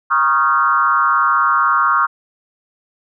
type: tone with frequency modulation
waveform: sine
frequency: 1237 Hz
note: D#6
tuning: 10 cents flat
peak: -11 dBFS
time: 0.1-2.07 s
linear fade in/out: 20 ms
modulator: 142 Hz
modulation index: 1.5
effects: none